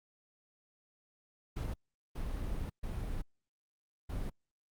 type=noise bursts at uneven times; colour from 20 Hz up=brown; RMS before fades=-37 dBFS; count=4; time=1.56-1.74 / 2.15-2.7 / 2.83-3.22 / 4.09-4.3 s; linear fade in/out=10 ms; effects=Opus 48 kbps